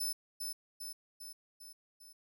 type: tone with echo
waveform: 15% pulse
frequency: 5274 Hz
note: E8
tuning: in tune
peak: -28 dBFS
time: 0-0.13 s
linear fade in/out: 10 ms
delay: 400 ms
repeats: 5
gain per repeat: -4 dB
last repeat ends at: 2.13 s
effects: none